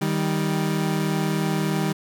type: tone pair together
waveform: 30% pulse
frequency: 156.39 / 196.3 Hz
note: D#3 / G3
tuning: +9 / +3 cents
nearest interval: major third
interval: 394 cents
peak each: -21 / -22 dBFS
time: 0.01-1.93 s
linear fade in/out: 10 ms
effects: none